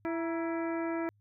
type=harmonic tone with a mistuned harmonic; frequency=332 Hz; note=E4; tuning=12 cents sharp; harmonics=1 / 2 / 3 / 4 / 5 / 6 / 7; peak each=-32 / -38 / -42 / -44 / -46 / -48 / -49 dBFS; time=0.05-1.09 s; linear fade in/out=0 ms; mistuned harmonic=3; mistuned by=-67 cents; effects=added 103 Hz sine -64 dBFS peak until 1.2 s